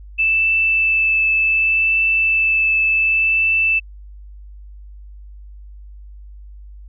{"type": "tone with vibrato", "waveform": "sine", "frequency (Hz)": 2637, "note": "E7", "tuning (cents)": 0, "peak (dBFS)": -13, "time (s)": [0.18, 3.8], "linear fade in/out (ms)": 20, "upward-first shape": "triangle", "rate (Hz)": 0.67, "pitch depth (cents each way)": 10, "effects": ["added 50 Hz sine -35 dBFS peak until 6.88 s"]}